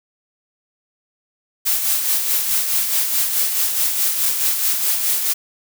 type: noise with tremolo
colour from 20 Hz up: blue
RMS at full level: -17 dBFS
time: 1.65-5.34 s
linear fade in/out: 20 ms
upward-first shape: sine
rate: 4.7 Hz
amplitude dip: 45%
effects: none